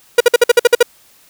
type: tone bursts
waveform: 45% pulse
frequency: 479.9 Hz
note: B4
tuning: 50 cents flat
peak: -4 dBFS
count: 9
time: 0.18-0.829 s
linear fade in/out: 5 ms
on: 25 ms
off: 53 ms
effects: white hiss -49 dBFS RMS until 1.29 s

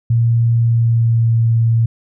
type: tone with pitch glide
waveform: sine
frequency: 116.54 to 114.74 Hz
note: A#2 to A#2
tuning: 0 to -27 cents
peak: -10 dBFS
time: 0.1-1.86 s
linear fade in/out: 5 ms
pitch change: -27 cents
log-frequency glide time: 0.59-1.35 s
effects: none

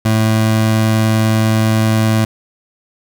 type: tone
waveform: 25% pulse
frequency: 110.1 Hz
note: A2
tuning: 2 cents sharp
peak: -7 dBFS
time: 0.05-2.25 s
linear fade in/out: 5 ms
effects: none

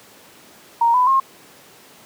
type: tone with pitch steps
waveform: sine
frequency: 932.3 / 999.2 / 1070.9 Hz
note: A#5 / B5 / C6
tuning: 0 / +20 / +40 cents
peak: -12 dBFS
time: 0.81-1.2 s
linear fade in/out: 5 ms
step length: 130 ms
effects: pink hiss -46 dBFS RMS until 2.05 s + high-pass 200 Hz 12 dB/octave

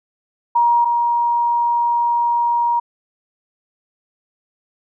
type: tone pair in turn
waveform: sine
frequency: 947 / 947 Hz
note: A#5 / A#5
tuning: +27 / +27 cents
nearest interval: unison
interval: 0 cents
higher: neither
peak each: -11 / -14 dBFS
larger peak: first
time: 0.55-0.85 / 0.85-2.8 s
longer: second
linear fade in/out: 10 ms
effects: none

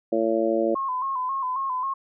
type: harmonic tone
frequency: 112.6 Hz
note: A2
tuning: 40 cents sharp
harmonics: 2 / 3 / 4 / 5 / 6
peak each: -30 / -24 / -28 / -24 / -30 dBFS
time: 0.12-0.75 s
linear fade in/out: 5 ms
type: tone with vibrato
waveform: sine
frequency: 1046.5 Hz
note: C6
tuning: in tune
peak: -24 dBFS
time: 0.75-1.94 s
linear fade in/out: 10 ms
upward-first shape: square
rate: 3.7 Hz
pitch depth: 58 cents each way
effects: none

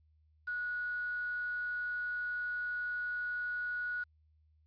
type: tone with quantisation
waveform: sine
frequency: 1461 Hz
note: F#6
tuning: 22 cents flat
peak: -34 dBFS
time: 0.47-4.04 s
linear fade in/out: 10 ms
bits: 9
effects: added 77 Hz sine -65 dBFS peak until 4.66 s + resampled to 11025 Hz

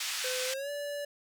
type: band-pass noise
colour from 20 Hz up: white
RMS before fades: -35 dBFS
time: 0-0.54 s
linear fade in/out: 5 ms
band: 1600 to 6000 Hz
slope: 12 dB/octave
type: tone with pitch glide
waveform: square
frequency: 509 to 578 Hz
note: C5 to D5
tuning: -48 to -28 cents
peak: -35 dBFS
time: 0.24-1.05 s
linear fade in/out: 5 ms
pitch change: +220 cents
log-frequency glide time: 0.46-0.7 s
effects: none

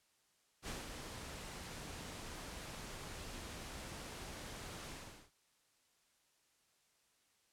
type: noise with ADSR envelope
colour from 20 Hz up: pink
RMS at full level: -43 dBFS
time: 0.62-5.31 s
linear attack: 61 ms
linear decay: 160 ms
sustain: -5 dB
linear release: 410 ms
effects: white hiss -75 dBFS RMS until 7.52 s + low-pass 10000 Hz 12 dB/octave

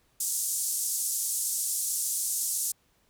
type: band-pass noise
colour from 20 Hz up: pink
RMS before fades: -30 dBFS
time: 0.2-2.72 s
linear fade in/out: 5 ms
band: 6900 to 12000 Hz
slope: 24 dB/octave
effects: pink hiss -68 dBFS RMS until 3.09 s

